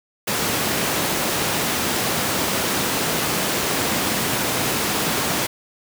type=high-pass noise; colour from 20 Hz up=pink; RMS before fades=-22 dBFS; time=0.27-5.47 s; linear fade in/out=10 ms; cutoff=150 Hz; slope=12 dB/octave; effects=none